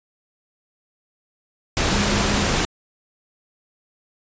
sine tone in noise, 204.6 Hz, G#3, 26 cents flat, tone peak -24 dBFS, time 1.92-2.46 s, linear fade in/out 0 ms, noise pink, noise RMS -20 dBFS, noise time 1.77-2.65 s, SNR -7 dB, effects resampled to 16000 Hz

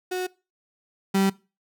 35% pulse tone pair in turn, 366.8 / 194.31 Hz, F#4 / G3, -15 / -15 cents, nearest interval major seventh, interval 1100 cents, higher first, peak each -24 / -17 dBFS, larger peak second, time 0.11-0.27 / 1.14-1.3 s, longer neither, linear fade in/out 10 ms, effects noise-tail reverb RT60 0.3 s tail -22 dB re dry

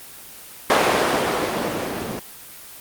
violet noise with low-pass filter sweep, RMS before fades -21 dBFS, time 0.7-2.19 s, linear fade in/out 0 ms, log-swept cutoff 640 to 250 Hz, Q 0.85, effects white hiss -40 dBFS RMS until 2.8 s + Opus 24 kbps

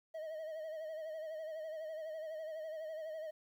triangle tone with vibrato, 631 Hz, D#5, 24 cents sharp, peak -39 dBFS, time 0.14-3.31 s, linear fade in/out 10 ms, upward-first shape sine, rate 12 Hz, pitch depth 55 cents each way, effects 12-bit

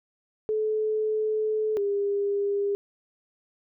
sine tone pair in turn, 431.9 / 403.2 Hz, A4 / G4, -32 / +49 cents, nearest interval minor second, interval 119 cents, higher first, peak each -23 dBFS, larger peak neither, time 0.49-1.77 / 1.77-2.75 s, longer first, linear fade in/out 0 ms, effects none

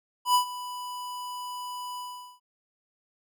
square tone with ADSR envelope, 990 Hz, B5, 4 cents sharp, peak -18 dBFS, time 0.25-2.4 s, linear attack 96 ms, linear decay 100 ms, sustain -17 dB, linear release 420 ms, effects none

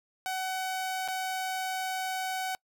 sawtooth tone with dropouts, 752 Hz, F#5, 28 cents sharp, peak -27 dBFS, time 0.26-2.55 s, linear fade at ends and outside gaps 0 ms, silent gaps 1.078-1.085 s, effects noise-tail reverb RT60 0.1 s tail -26 dB re dry

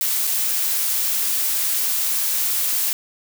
blue noise with dropouts, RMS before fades -21 dBFS, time 0.01-2.93 s, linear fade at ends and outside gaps 0 ms, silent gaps 0.27-0.274 s, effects none

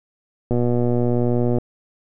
click train, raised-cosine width 2 ms, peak -8 dBFS, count 131, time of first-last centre 0.51-1.584 s, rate 121 Hz, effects none

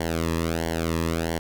sawtooth tone with flanger, 82.41 Hz, E2, in tune, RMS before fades -26 dBFS, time 0-1.39 s, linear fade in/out 5 ms, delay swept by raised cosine 0.79 to 1.37 ms, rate 1.5 Hz, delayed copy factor -0.9, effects none

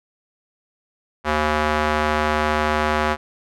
square tone with band-pass filter, 76.2 Hz, D#2, 36 cents flat, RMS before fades -20 dBFS, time 1.24-3.17 s, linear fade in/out 50 ms, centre 1200 Hz, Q 0.92, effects none

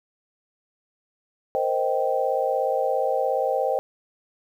sine chord, C minor seventh, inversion third, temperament equal with one note detuned, 466.2 / 523.3 / 622.3 / 780.8 Hz, Bb4 / C5 / Eb5 / G5, 0 / 0 / 0 / -7 cents, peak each -29 / -24 / -27 / -26 dBFS, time 1.55-3.79 s, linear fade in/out 0 ms, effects 9-bit

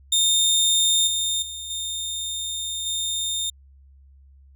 25% pulse tone with level steps, 3639 Hz, A#7, 42 cents flat, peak -13 / -18 / -28 / -23 / -20 dBFS, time 0.12-3.5 s, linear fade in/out 5 ms, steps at 1.07 / 1.42 / 1.7 / 2.86 s, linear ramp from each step 5 ms, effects added 68 Hz sine -48 dBFS peak until 4.55 s

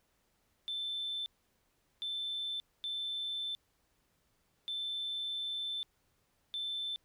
sine tone bursts at uneven times, 3537 Hz, A7, 8 cents sharp, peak -34 dBFS, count 5, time 0.68-1.26 / 2.02-2.6 / 2.84-3.55 / 4.68-5.83 / 6.54-6.96 s, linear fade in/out 0 ms, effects tanh soft clip ceiling -31 dBFS + pink hiss -75 dBFS RMS until 7.04 s

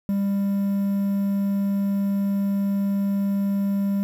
triangle tone with quantisation, 198.8 Hz, G3, 25 cents sharp, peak -18 dBFS, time 0.09-4.03 s, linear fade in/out 0 ms, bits 8, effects none

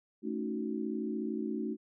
sine chord, D# half-diminished seventh, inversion second, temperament equal, 220 / 277.2 / 311.1 / 370 Hz, A3 / C#4 / D#4 / F#4, 0 / 0 / 0 / 0 cents, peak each -36 / -40 / -38 / -39 dBFS, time 0.22-1.77 s, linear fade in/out 50 ms, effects none

